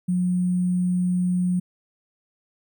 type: tone with sample-and-hold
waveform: sine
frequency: 180 Hz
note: F#3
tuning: 47 cents flat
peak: -19 dBFS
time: 0.08-1.6 s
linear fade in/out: 10 ms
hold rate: 8820 Hz
effects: none